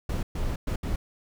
brown noise bursts at uneven times, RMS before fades -28 dBFS, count 4, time 0.09-0.23 / 0.35-0.56 / 0.67-0.76 / 0.83-0.96 s, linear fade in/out 5 ms, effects none

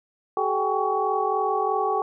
sine tone cluster, 383.6 / 428.9 / 772 / 815 / 1124 Hz, G4 / A4 / G5 / G#5 / C#6, -37 / -44 / -27 / -33 / +24 cents, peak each -29 / -27 / -26 / -29 / -27 dBFS, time 0.37-2.02 s, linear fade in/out 2 ms, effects none

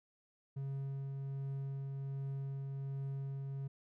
triangle tone with tremolo, 137 Hz, C#3, 20 cents flat, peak -35 dBFS, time 0.56-3.68 s, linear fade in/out 10 ms, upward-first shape triangle, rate 1.3 Hz, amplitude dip 25%, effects none

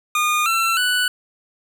25% pulse tone with pitch steps, 1220 / 1345.9 / 1484.7 Hz, D#6 / E6 / F#6, -34 / +36 / +6 cents, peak -13 dBFS, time 0.15-1.08 s, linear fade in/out 2 ms, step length 310 ms, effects none

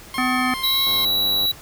15% pulse tone with vibrato, 1066 Hz, C6, 32 cents sharp, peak -20 dBFS, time 0.14-1.05 s, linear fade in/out 2 ms, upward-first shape sine, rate 1.7 Hz, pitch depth 20 cents each way
harmonic tone, 253.2 Hz, B3, 43 cents sharp, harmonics 1 / 3 / 5 / 7 / 9, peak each -22 / -26 / -24 / -27 / -27 dBFS, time 0.18-0.54 s, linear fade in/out 2 ms
square tone, 3914 Hz, B7, 16 cents flat, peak -18 dBFS, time 0.63-1.52 s, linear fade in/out 10 ms
click train, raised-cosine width 1 ms, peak -21 dBFS, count 59, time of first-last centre 0.87-1.454 s, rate 99.3 Hz
effects pink hiss -42 dBFS RMS until 1.61 s

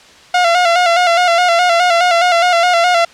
sawtooth tone with vibrato, 698.5 Hz, F5, in tune, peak -5 dBFS, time 0.34-3.05 s, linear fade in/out 5 ms, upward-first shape square, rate 4.8 Hz, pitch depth 50 cents each way, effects white hiss -41 dBFS RMS until 3.13 s + low-pass 5000 Hz 12 dB/octave

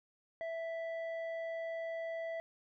square tone with low-pass filter, 659.3 Hz, E5, in tune, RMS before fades -40 dBFS, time 0.41-2.4 s, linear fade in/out 0 ms, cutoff 1500 Hz, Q 3.5, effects none

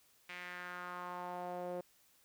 sawtooth tone with band-pass filter sweep, 178.4 Hz, F3, 37 cents sharp, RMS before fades -44 dBFS, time 0.29-1.81 s, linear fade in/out 5 ms, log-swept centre 2300 to 510 Hz, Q 2.8, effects white hiss -69 dBFS RMS until 2.24 s

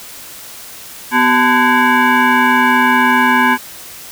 sine tone with frequency modulation, 383.7 Hz, G4, 37 cents flat, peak -8 dBFS, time 1.11-3.58 s, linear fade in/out 50 ms, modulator 632 Hz, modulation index 2.7, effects white hiss -33 dBFS RMS until 4.11 s

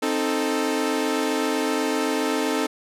sawtooth chord, A diminished, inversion first, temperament equal with one note detuned, 263.3 / 311.1 / 440 Hz, C4 / Eb4 / A4, +11 / 0 / 0 cents, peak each -22 dBFS, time 0.02-2.67 s, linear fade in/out 10 ms, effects low-pass 12000 Hz 12 dB/octave

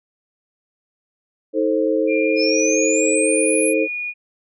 sine chord, A diminished, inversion second, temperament just, 316.8 / 440 / 528 Hz, Eb4 / A4 / C5, +31 / 0 / +16 cents, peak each -20 dBFS, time 1.53-3.88 s, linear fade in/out 50 ms
sine tone with pitch glide, 2393 to 2448 Hz, D7 to D#7, +32 to -29 cents, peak -23 dBFS, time 2.07-4.14 s, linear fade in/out 50 ms, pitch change +39 cents, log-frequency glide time 2.19-2.55 s
sine exponential sweep, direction up, 5080 to 11340 Hz, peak -21 dBFS, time 2.36-3.74 s, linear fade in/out 50 ms
effects none

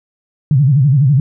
sine tone with vibrato, 138.1 Hz, C#3, 6 cents flat, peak -7 dBFS, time 0.51-1.2 s, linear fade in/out 2 ms, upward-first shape sine, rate 12 Hz, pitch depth 180 cents each way, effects none

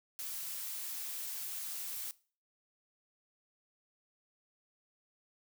blue noise, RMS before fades -41 dBFS, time 0.19-2.11 s, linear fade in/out 0 ms, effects noise-tail reverb RT60 0.4 s tail -20 dB re dry

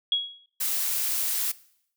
sine tone with exponential decay, 3322 Hz, G#7, in tune, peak -18 dBFS, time 0.12-0.46 s, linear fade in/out 2 ms, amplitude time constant 72 ms
blue noise, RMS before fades -27 dBFS, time 0.6-1.52 s, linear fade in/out 10 ms
effects noise-tail reverb RT60 0.7 s tail -20 dB re dry

